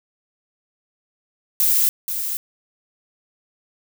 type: noise with echo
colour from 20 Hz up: violet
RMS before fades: -17 dBFS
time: 1.6-1.89 s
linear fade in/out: 0 ms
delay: 480 ms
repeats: 1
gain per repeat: -8 dB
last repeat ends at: 2.37 s
effects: none